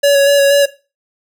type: tone with vibrato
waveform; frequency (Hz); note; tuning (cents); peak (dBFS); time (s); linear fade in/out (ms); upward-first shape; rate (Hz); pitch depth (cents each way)
square; 563; C#5; +27; -8; 0.03-0.66; 10; square; 4.2; 16
effects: noise-tail reverb RT60 0.3 s tail -17 dB re dry